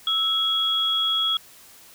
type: tone pair together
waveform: sine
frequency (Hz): 1310 / 3327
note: E6 / G#7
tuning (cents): -11 / +2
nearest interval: octave + major third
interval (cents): 1613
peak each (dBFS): -29 / -20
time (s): 0.07-1.37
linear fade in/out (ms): 2
effects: white hiss -49 dBFS RMS until 1.94 s